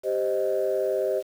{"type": "chord", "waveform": "sine", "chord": "C minor", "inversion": "second", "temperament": "equal", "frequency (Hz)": [392, 523.3, 622.3], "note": ["G4", "C5", "Eb5"], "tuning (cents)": [0, 0, 0], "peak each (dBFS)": -26, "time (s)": [0.03, 1.23], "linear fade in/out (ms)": 50, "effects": ["tanh soft clip ceiling -15 dBFS", "8-bit"]}